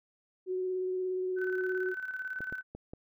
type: tone with vibrato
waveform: sine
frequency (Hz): 370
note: F#4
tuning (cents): 0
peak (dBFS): -30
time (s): 0.46-1.95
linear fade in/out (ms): 50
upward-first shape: sine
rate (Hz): 17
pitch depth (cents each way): 14
type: tone with tremolo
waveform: sine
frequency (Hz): 1516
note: F#6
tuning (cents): +42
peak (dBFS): -33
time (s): 1.36-2.63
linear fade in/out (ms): 50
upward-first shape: square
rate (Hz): 18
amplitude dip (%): 55
type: clicks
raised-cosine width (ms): 2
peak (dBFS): -29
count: 4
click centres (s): 2.406 / 2.525 / 2.75 / 2.935
effects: none